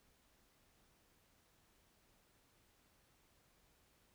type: silence
effects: pink hiss -73 dBFS RMS until 4.14 s